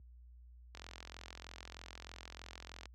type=click train; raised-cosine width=0.2 ms; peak=-30 dBFS; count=92; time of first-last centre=0.75-2.856 s; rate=43.2 Hz; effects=added 60 Hz sine -45 dBFS peak until 2.94 s + high-pass 100 Hz 12 dB/octave